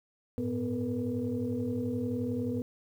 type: tone cluster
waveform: sine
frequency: 100.3 / 111.7 / 248.5 / 445.3 / 484.5 Hz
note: G2 / A2 / B3 / A4 / B4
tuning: +40 / +27 / +11 / +21 / -33 cents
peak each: -40 / -38 / -31 / -40 / -37 dBFS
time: 0.38-2.62 s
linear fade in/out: 0 ms
effects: tanh soft clip ceiling -20 dBFS + 10-bit